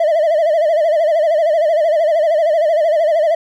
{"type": "tone with vibrato", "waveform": "triangle", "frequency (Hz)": 635, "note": "D#5", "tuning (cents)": 35, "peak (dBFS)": -8, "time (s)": [0, 3.35], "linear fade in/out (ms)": 5, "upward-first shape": "sine", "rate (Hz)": 13, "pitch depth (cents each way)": 120, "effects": ["tanh soft clip ceiling -5 dBFS"]}